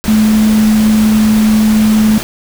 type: tone in noise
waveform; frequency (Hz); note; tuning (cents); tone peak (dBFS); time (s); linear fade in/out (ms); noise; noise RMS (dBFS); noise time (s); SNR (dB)
sine; 216.2; A3; -30; -6; 0.08-2.18; 0; pink; -21; 0.04-2.23; +12
effects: none